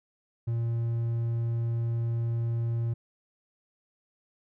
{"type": "tone", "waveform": "triangle", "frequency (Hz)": 116.3, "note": "A#2", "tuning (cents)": -4, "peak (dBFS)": -24, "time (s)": [0.47, 2.94], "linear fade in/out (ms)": 10, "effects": []}